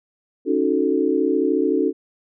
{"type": "chord", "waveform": "sine", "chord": "D# half-diminished seventh", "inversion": "third", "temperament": "equal", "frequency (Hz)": [277.2, 311.1, 370, 440], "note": ["C#4", "D#4", "F#4", "A4"], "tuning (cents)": [0, 0, 0, 0], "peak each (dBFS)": -22, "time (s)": [0.45, 1.93], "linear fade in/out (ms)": 50, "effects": []}